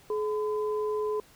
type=tone pair together; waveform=sine; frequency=425.4 / 1013 Hz; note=G#4 / B5; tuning=+42 / +44 cents; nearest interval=octave + minor third; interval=1502 cents; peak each=-27 / -36 dBFS; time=0.1-1.2 s; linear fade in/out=2 ms; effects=pink hiss -57 dBFS RMS until 1.35 s